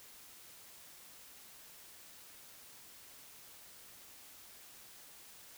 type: silence
effects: white hiss -56 dBFS RMS until 5.57 s